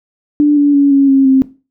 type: tone with pitch steps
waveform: sine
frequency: 294.2 / 288.1 / 282.2 / 276.4 / 270.7 / 265.1 Hz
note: D4 / D4 / C#4 / C#4 / C#4 / C4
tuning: +3 / -33 / +31 / -5 / -41 / +23 cents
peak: -5 dBFS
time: 0.4-1.42 s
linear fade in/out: 0 ms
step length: 170 ms
effects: noise-tail reverb RT60 0.3 s tail -17 dB re dry